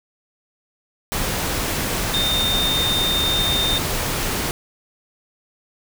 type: tone in noise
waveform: sine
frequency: 3642 Hz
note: A#7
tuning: 41 cents flat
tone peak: -19 dBFS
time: 2.14-3.78 s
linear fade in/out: 0 ms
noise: pink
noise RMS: -23 dBFS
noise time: 1.12-4.51 s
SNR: +1 dB
effects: none